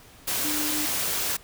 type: tone in noise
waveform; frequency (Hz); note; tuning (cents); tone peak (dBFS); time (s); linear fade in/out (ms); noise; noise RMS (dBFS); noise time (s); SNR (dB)
sine; 300.6; D4; +40; -31; 0.44-0.86; 10; white; -27; 0.27-1.37; -7
effects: pink hiss -51 dBFS RMS until 1.43 s